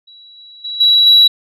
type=tone with level steps; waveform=sine; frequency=3907 Hz; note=B7; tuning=19 cents flat; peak=-38 / -36 / -21 / -6 / -3 dBFS; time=0.07-1.28 s; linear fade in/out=10 ms; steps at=0.37 / 0.64 / 0.8 / 1.06 s; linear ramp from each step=10 ms; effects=tanh soft clip ceiling -1 dBFS